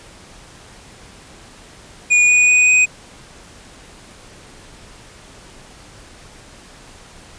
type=tone with pitch steps; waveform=square; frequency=2451 / 2467 / 2482 / 2498 Hz; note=D#7 / D#7 / D#7 / D#7; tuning=-27 / -15 / -5 / +6 cents; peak=-10 dBFS; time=2.1-2.86 s; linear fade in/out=20 ms; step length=190 ms; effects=pink hiss -42 dBFS RMS until 7.38 s + resampled to 22050 Hz